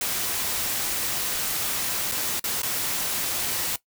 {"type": "noise with dropouts", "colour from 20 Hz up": "white", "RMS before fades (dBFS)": -27, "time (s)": [0.01, 3.76], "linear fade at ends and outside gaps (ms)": 2, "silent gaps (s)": [[2.115, 2.119], [2.396, 2.44], [2.619, 2.631]], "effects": ["noise-tail reverb RT60 0.1 s tail -18 dB re dry"]}